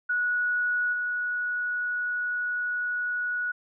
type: tone with level steps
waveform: sine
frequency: 1464 Hz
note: F#6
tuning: 19 cents flat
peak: -23 / -26 dBFS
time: 0.09-3.52 s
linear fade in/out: 10 ms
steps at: 0.92 s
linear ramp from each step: 20 ms
effects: none